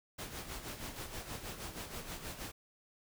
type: noise with tremolo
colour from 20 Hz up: pink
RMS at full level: -42 dBFS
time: 0.18-2.52 s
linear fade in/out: 10 ms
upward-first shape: sine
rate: 6.3 Hz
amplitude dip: 60%
effects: none